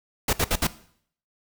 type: noise bursts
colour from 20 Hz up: pink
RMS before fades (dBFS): -22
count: 4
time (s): 0.28-0.67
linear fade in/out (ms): 5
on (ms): 51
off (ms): 62
effects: noise-tail reverb RT60 0.6 s tail -17 dB re dry